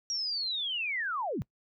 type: linear sweep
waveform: sine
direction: down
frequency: 5680 to 91.7 Hz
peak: -30 dBFS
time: 0.1-1.42 s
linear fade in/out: 0 ms
effects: noise-tail reverb RT60 0.1 s tail -22 dB re dry